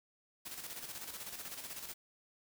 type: noise with tremolo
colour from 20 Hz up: white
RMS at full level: -44 dBFS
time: 0.45-1.94 s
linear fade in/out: 10 ms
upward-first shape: square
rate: 16 Hz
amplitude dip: 50%
effects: none